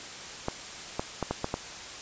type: clicks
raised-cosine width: 1 ms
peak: -14 dBFS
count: 6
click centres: 0.484 / 0.995 / 1.227 / 1.31 / 1.444 / 1.541 s
effects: white hiss -41 dBFS RMS until 2.01 s + resampled to 16000 Hz